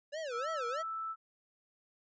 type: tone with vibrato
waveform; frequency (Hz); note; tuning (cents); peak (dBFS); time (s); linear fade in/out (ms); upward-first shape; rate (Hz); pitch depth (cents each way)
square; 552; C#5; -7; -38; 0.12-0.83; 20; sine; 3.2; 280
type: tone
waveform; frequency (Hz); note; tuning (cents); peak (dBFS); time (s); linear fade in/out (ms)
sine; 1318.5; E6; 0; -36; 0.31-1.16; 50
effects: resampled to 16000 Hz